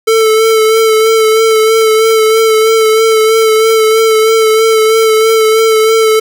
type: tone with vibrato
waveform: square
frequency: 441.9 Hz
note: A4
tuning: 7 cents sharp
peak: -6 dBFS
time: 0.07-6.2 s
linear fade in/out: 10 ms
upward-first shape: sine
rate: 3.1 Hz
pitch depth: 25 cents each way
effects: none

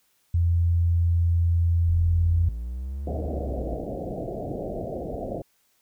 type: tone with pitch glide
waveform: sine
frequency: 85.3 to 84.66 Hz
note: F2 to E2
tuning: -40 to +47 cents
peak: -18 dBFS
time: 0.34-2.49 s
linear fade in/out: 5 ms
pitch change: -13 cents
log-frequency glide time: 0.99-2.12 s
type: linear two-way sweep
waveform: triangle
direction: up then down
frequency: 36.71 to 76.1 to 56.8 Hz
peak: -27 dBFS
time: 1.87-3.78 s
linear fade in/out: 20 ms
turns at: 3.22 s
type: low-pass noise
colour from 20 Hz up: white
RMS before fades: -32 dBFS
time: 3.07-5.42 s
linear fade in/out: 2 ms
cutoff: 720 Hz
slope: 96 dB/octave
effects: white hiss -67 dBFS RMS until 5.81 s

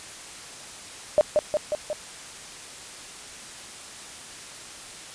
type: tone with echo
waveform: sine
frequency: 605 Hz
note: D#5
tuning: 49 cents flat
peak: -13 dBFS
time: 1.18-1.21 s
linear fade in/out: 0 ms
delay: 180 ms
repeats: 4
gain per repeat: -3 dB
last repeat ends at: 1.93 s
effects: white hiss -41 dBFS RMS until 5.14 s + resampled to 22050 Hz

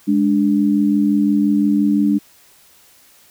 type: tone pair together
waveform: sine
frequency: 206.8 / 292.6 Hz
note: G#3 / D4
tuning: -7 / -6 cents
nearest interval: tritone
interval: 601 cents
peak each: -15 dBFS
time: 0.07-2.19 s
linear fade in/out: 20 ms
effects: white hiss -50 dBFS RMS until 3.3 s

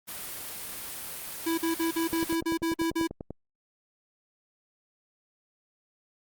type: noise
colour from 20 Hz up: white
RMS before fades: -38 dBFS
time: 0.07-2.36 s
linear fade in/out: 20 ms
type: tone bursts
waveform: square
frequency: 329.6 Hz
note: E4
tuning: in tune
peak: -26 dBFS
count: 10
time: 1.46-3.074 s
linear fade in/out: 10 ms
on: 120 ms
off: 46 ms
type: click train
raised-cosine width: 2 ms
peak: -23 dBFS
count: 13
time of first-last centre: 2.13-3.306 s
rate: 10.2 Hz
effects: Opus 32 kbps

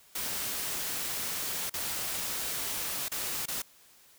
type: noise with dropouts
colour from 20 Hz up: white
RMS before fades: -34 dBFS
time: 0.15-3.62 s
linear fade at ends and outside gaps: 5 ms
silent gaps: 1.697-1.738 / 3.084-3.116 / 3.458-3.482 s
effects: white hiss -59 dBFS RMS until 4.18 s

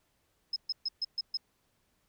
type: tone bursts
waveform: sine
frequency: 5140 Hz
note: E8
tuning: 45 cents flat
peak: -29 dBFS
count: 6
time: 0.53-1.372 s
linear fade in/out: 5 ms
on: 32 ms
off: 130 ms
effects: pink hiss -74 dBFS RMS until 2.08 s

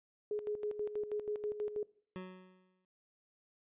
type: tone with tremolo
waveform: sine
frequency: 419.5 Hz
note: G#4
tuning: 17 cents sharp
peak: -33 dBFS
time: 0.31-1.83 s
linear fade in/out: 2 ms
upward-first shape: square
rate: 6.2 Hz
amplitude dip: 65%
type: tone with exponential decay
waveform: 25% pulse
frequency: 185 Hz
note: F#3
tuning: in tune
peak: -36 dBFS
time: 2.16-2.85 s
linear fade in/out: 0 ms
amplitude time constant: 150 ms
effects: noise-tail reverb RT60 0.6 s tail -22 dB re dry + resampled to 8000 Hz

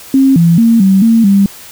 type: tone with pitch steps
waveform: sine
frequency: 268.6 / 168.4 / 229.7 / 192.3 / 227.6 / 198 Hz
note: C4 / E3 / A#3 / G3 / A#3 / G3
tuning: +46 / +37 / -25 / -33 / -41 / +18 cents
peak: -4 dBFS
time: 0.14-1.46 s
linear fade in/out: 2 ms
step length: 220 ms
effects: white hiss -33 dBFS RMS until 1.71 s

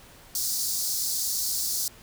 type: high-pass noise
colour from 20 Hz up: pink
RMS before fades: -28 dBFS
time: 0.35-1.88 s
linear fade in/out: 2 ms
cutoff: 4400 Hz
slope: 48 dB/octave
effects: pink hiss -51 dBFS RMS until 2.02 s

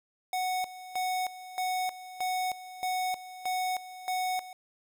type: tone with tremolo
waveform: square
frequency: 739 Hz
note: F#5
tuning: 2 cents flat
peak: -29 dBFS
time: 0.33-4.53 s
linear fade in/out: 2 ms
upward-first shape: square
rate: 1.6 Hz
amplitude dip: 80%
effects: 10-bit

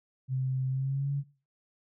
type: tone with pitch glide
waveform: sine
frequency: 130.81 to 141.01 Hz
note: C3 to C#3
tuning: 0 to +30 cents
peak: -27 dBFS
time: 0.28-1.24 s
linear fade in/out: 50 ms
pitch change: +130 cents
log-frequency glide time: 0.69-1.12 s
effects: noise-tail reverb RT60 0.4 s tail -21 dB re dry

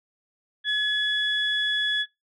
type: tone pair together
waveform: sine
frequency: 1700 / 3393 Hz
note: G#6 / G#7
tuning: +40 / +36 cents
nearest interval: octave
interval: 1196 cents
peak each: -24 / -24 dBFS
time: 0.64-2.06 s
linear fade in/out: 50 ms
effects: noise-tail reverb RT60 0.2 s tail -22 dB re dry + tanh soft clip ceiling -14 dBFS

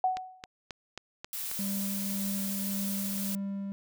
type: tone with exponential decay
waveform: sine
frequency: 745 Hz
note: F#5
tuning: 12 cents sharp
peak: -21 dBFS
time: 0.04-0.46 s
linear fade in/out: 2 ms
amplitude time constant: 90 ms
type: click train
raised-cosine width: 0.2 ms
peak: -21 dBFS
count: 6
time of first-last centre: 0.17-1.514 s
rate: 3.72 Hz
type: noise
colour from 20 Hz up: blue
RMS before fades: -36 dBFS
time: 1.33-3.35 s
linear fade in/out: 0 ms
type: tone with tremolo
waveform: triangle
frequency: 197.7 Hz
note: G3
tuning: 15 cents sharp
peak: -29 dBFS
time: 1.59-3.72 s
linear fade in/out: 0 ms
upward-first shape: triangle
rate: 1.8 Hz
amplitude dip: 25%
effects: none

